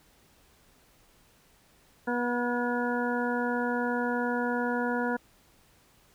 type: harmonic tone with a mistuned harmonic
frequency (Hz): 242.9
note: B3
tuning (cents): -29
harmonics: 1 / 2 / 3 / 4 / 6 / 7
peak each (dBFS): -30 / -32 / -36 / -35 / -34 / -39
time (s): 2.07-5.17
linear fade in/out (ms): 10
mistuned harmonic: 6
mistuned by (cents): -17
effects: pink hiss -62 dBFS RMS until 6.14 s